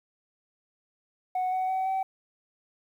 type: tone with pitch steps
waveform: sine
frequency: 739 / 747.6 / 756.3 / 765.1 Hz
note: F#5 / F#5 / F#5 / G5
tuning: -2 / +18 / +38 / -42 cents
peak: -23 dBFS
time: 1.35-2.03 s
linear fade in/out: 5 ms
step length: 170 ms
effects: tanh soft clip ceiling -24 dBFS + 10-bit